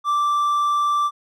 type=tone; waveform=triangle; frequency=1172 Hz; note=D6; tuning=4 cents flat; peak=-15 dBFS; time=0.04-1.11 s; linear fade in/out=50 ms; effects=none